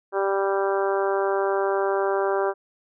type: harmonic tone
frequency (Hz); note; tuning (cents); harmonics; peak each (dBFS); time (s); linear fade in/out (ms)
196; G3; 0; 2 / 3 / 4 / 5 / 6 / 7 / 8; -23 / -27 / -29 / -31 / -33 / -34 / -35; 0.12-2.54; 50
effects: none